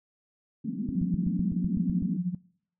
white band-pass noise, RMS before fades -32 dBFS, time 0.64-2.17 s, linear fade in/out 5 ms, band 180 to 250 Hz, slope 48 dB/octave
click train, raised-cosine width 5 ms, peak -21 dBFS, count 10, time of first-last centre 0.89-2.024 s, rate 7.94 Hz
sine tone with tremolo, 178.7 Hz, F3, 40 cents sharp, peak -23 dBFS, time 0.95-2.35 s, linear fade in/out 5 ms, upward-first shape sine, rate 13 Hz, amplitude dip 75%
effects noise-tail reverb RT60 0.6 s tail -22 dB re dry

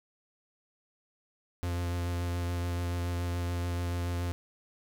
45% pulse tone with vibrato, 87.31 Hz, F2, in tune, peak -30 dBFS, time 1.63-4.32 s, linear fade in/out 0 ms, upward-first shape sine, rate 7 Hz, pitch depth 14 cents each way, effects none

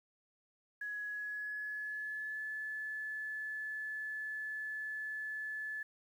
sine tone with pitch glide, 1679 to 1728.2 Hz, G#6 to A6, +18 to -32 cents, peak -38 dBFS, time 0.81-5.83 s, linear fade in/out 5 ms, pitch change +50 cents, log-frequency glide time 1.07-2.41 s, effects 11-bit

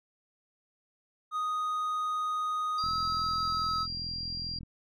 triangle tone with pitch glide, 1244.5 to 1290.6 Hz, D#6 to E6, 0 to -37 cents, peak -27 dBFS, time 1.31-3.87 s, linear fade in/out 50 ms, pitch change +63 cents, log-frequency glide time 2.78-2.86 s
sine tone, 4758 Hz, D8, 22 cents sharp, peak -34 dBFS, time 2.78-4.59 s, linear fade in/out 5 ms
click train, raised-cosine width 5 ms, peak -32 dBFS, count 77, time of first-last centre 2.84-4.632 s, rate 42.4 Hz
effects none

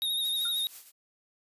square tone with vibrato, 3729 Hz, A#7, in tune, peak -28 dBFS, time 0.02-0.67 s, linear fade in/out 0 ms, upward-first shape sine, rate 13 Hz, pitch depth 38 cents each way
blue noise with tremolo, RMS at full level -43 dBFS, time 0.21-0.92 s, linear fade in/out 50 ms, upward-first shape triangle, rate 5.9 Hz, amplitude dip 75%
triangle tone with exponential decay, 1400 Hz, F6, 4 cents sharp, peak -35 dBFS, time 0.45-0.57 s, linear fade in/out 5 ms, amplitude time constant 26 ms
effects resampled to 32000 Hz

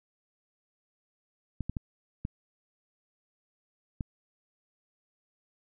clicks, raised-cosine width 5 ms, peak -20 dBFS, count 5, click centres 1.607 / 1.696 / 1.768 / 2.251 / 4.008 s, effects none

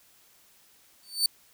sawtooth tone with exponential growth, 4537 Hz, C#8, 39 cents sharp, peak -15 dBFS, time 1.03-1.26 s, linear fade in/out 2 ms, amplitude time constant 48 ms, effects white hiss -60 dBFS RMS until 1.53 s

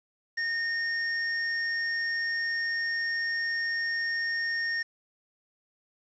square tone, 1839 Hz, A#6, 24 cents flat, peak -28 dBFS, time 0.37-4.83 s, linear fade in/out 10 ms, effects resampled to 16000 Hz + 9-bit

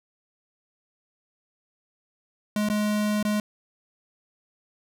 square tone with dropouts, 210 Hz, G#3, 19 cents sharp, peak -23 dBFS, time 2.56-3.4 s, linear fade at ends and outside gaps 2 ms, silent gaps 2.688-2.699 / 3.228-3.25 s, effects none

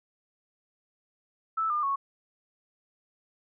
sine tone with pitch steps, 1314 / 1204.9 / 1104.9 Hz, E6 / D6 / C#6, -6 / +44 / -6 cents, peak -25 dBFS, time 1.57-1.96 s, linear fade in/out 10 ms, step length 130 ms, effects none

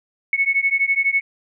sine beating tone pair, 2200 / 2212 Hz, C#7 / C#7, -14 / -4 cents, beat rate 12 Hz, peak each -19 dBFS, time 0.33-1.21 s, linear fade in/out 2 ms, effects none

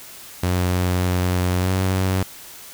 sawtooth tone with pitch glide, 90.4 to 94.13 Hz, F#2 to F#2, -40 to +30 cents, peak -14 dBFS, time 0.43-2.23 s, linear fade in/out 5 ms, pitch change +70 cents, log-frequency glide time 1.57-1.73 s, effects white hiss -40 dBFS RMS until 2.73 s

